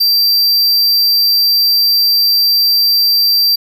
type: tone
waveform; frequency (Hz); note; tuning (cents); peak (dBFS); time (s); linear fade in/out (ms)
square; 4699; D8; 0; -9; 0-3.56; 10
effects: none